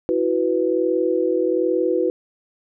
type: chord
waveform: sine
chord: E suspended second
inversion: none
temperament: just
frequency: 329.6 / 370.8 / 494.4 Hz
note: E4 / F#4 / B4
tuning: 0 / +4 / +2 cents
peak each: -22 / -21 / -21 dBFS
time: 0.09-2.1 s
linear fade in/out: 0 ms
effects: none